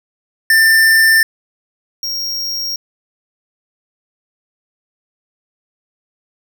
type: tone pair in turn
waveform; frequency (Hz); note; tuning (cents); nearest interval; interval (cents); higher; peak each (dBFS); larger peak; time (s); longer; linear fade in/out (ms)
square; 1788 / 5584; A6 / F8; +27 / -1; octave + minor sixth; 1972; second; -8 / -19; first; 0.5-1.23 / 2.03-2.76; neither; 2
effects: 8-bit